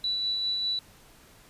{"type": "tone with tremolo", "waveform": "sine", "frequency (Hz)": 3951, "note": "B7", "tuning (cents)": 0, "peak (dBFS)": -25, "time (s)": [0.04, 0.79], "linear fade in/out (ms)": 2, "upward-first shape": "sine", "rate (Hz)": 5, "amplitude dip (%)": 25, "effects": ["pink hiss -55 dBFS RMS until 1.49 s", "resampled to 32000 Hz"]}